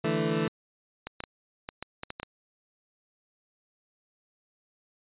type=chord; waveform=20% pulse; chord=D suspended second; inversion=none; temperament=equal; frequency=146.83 / 164.81 / 220 Hz; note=D3 / E3 / A3; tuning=0 / 0 / 0 cents; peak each=-28 / -24 / -25 dBFS; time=0.04-0.48 s; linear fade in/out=5 ms
type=clicks; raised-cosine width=0.3 ms; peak=-19 dBFS; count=9; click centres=1.07 / 1.204 / 1.238 / 1.689 / 1.826 / 2.034 / 2.104 / 2.199 / 2.231 s
effects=resampled to 8000 Hz